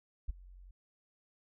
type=tone with ADSR envelope; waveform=sine; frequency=45.4 Hz; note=F#1; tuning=32 cents flat; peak=-28 dBFS; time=0.28-0.71 s; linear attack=16 ms; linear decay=14 ms; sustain=-23 dB; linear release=4 ms; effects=none